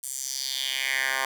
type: tone with high-pass filter sweep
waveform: 10% pulse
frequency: 133.2 Hz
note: C3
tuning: 31 cents sharp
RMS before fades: -29 dBFS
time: 0.03-1.25 s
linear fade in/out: 2 ms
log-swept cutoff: 8900 to 1200 Hz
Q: 2.9
effects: none